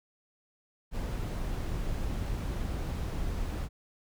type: noise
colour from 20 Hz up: brown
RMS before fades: -33 dBFS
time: 0.91-3.69 s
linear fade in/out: 50 ms
effects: none